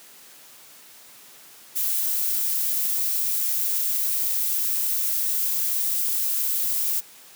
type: noise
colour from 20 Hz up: violet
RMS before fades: -24 dBFS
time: 1.75-7.01 s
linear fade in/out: 20 ms
effects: white hiss -48 dBFS RMS until 7.35 s + high-pass 150 Hz 12 dB/octave